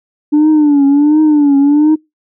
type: tone with vibrato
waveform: sine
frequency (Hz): 293.7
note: D4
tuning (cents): 0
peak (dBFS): -3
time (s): 0.32-1.96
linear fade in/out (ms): 20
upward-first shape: triangle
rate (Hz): 1.4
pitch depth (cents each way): 110
effects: noise-tail reverb RT60 0.2 s tail -25 dB re dry + tanh soft clip ceiling -4 dBFS